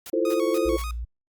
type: noise bursts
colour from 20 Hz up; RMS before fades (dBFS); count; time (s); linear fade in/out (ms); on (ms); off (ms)
white; -39; 4; 0.06-0.82; 2; 40; 200
type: chord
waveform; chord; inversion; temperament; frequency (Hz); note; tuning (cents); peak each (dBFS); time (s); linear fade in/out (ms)
sine; F major seventh; third; equal with one note detuned; 329.6 / 349.2 / 443.6 / 523.3; E4 / F4 / A4 / C5; 0 / 0 / +14 / 0; -26; 0.13-0.77; 5
type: tone with vibrato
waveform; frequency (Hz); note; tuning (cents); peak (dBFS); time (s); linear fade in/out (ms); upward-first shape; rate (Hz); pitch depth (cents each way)
sawtooth; 1174.7; D6; 0; -30; 0.25-0.91; 2; square; 3.4; 100
type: tone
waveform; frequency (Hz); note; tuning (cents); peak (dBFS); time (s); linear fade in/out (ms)
sine; 58.27; A#1; 0; -28; 0.65-1.05; 10
effects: Opus 48 kbps